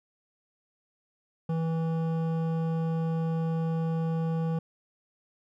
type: tone with hard clipping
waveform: sine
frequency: 163.2 Hz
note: E3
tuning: 17 cents flat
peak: -28 dBFS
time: 1.49-4.59 s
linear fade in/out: 5 ms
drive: 12 dB
effects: none